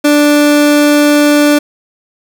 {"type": "tone", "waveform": "30% pulse", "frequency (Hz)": 293.7, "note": "D4", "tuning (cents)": 0, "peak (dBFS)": -3, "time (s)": [0.04, 1.59], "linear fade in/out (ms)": 10, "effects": []}